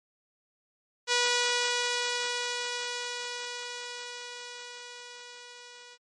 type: tone with level ramp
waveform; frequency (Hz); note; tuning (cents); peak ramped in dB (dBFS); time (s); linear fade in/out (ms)
5% pulse; 486.6; B4; -26; -11 to -36; 1.07-5.98; 50
effects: MP3 48 kbps